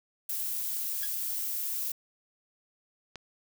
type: noise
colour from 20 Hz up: violet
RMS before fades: -33 dBFS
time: 0.29-1.92 s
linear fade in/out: 5 ms
type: tone with exponential decay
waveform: 20% pulse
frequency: 1661.2 Hz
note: G#6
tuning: in tune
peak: -29 dBFS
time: 1.03-1.11 s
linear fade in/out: 1 ms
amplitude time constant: 17 ms
type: click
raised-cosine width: 0.2 ms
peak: -23 dBFS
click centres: 3.157 s
effects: none